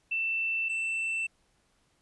sine / triangle tone pair in turn, 2671 / 2671 Hz, E7 / E7, +22 / +22 cents, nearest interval unison, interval 0 cents, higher neither, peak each -27 dBFS, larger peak neither, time 0.11-0.69 / 0.69-1.27 s, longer neither, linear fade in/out 10 ms, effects pink hiss -70 dBFS RMS until 2.01 s + resampled to 24000 Hz

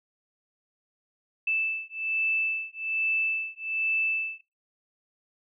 sine beating tone pair, 2637 / 2638.2 Hz, E7 / E7, 0 / +1 cents, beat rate 1.2 Hz, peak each -29 / -29 dBFS, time 1.47-4.41 s, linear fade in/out 5 ms, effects noise-tail reverb RT60 0.3 s tail -25 dB re dry

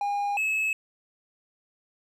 triangle tone pair in turn, 812 / 2588 Hz, G#5 / E7, -39 / -32 cents, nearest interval octave + minor sixth, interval 2007 cents, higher second, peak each -23 / -22 dBFS, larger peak second, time 0.01-0.37 / 0.37-0.73 s, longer neither, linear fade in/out 2 ms, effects none

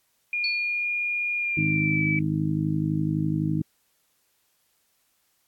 sine tone with pitch glide, 2425 to 2303 Hz, D#7 to D7, -45 to -34 cents, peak -24 dBFS, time 0.33-2.19 s, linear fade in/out 2 ms, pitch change -89 cents, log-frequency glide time 1.37-2.04 s
sine tone with exponential decay, 4435 Hz, C#8, in tune, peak -24 dBFS, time 0.44-0.85 s, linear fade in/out 2 ms, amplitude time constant 87 ms
harmonic tone, 51.91 Hz, G#1, in tune, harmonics 2 / 3 / 4 / 5 / 6, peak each -33 / -25 / -32 / -33 / -28 dBFS, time 1.57-3.62 s, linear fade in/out 5 ms
effects white hiss -69 dBFS RMS until 5.47 s + AAC 64 kbps

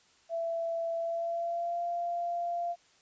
sine tone with pitch glide, 667 to 691.7 Hz, E5 to F5, +20 to -17 cents, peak -30 dBFS, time 0.29-2.76 s, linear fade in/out 50 ms, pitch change +63 cents, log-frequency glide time 0.96-1.82 s, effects white hiss -64 dBFS RMS until 3.01 s + resampled to 16000 Hz

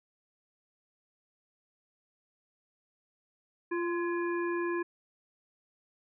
harmonic tone with a mistuned harmonic, 345.9 Hz, F4, 17 cents flat, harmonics 1 / 3 / 5 / 7, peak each -30 / -38 / -39 / -47 dBFS, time 3.71-4.83 s, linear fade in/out 10 ms, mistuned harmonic 5, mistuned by -45 cents, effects none

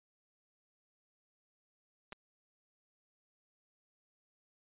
clicks, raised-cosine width 0.3 ms, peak -30 dBFS, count 2, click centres 2.123 / 2.128 s, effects resampled to 8000 Hz

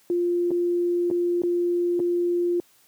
sine tone with dropouts, 349.4 Hz, F4, 1 cent sharp, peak -20 dBFS, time 0.1-2.6 s, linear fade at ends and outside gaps 1 ms, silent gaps 0.507-0.514 / 1.102-1.111 / 1.419-1.435 / 1.994-2 s, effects white hiss -59 dBFS RMS until 2.87 s + high-pass 100 Hz 12 dB/octave

